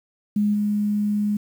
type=tone with level steps; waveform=sine; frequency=207.7 Hz; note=G#3; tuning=in tune; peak=-17 / -19 dBFS; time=0.36-1.37 s; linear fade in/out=5 ms; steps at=0.53 s; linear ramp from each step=20 ms; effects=8-bit